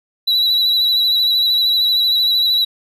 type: tone with vibrato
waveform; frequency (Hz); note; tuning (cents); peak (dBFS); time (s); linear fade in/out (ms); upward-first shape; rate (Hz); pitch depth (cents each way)
triangle; 3929; B7; -10; -11; 0.27-2.65; 10; sine; 13; 32
effects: none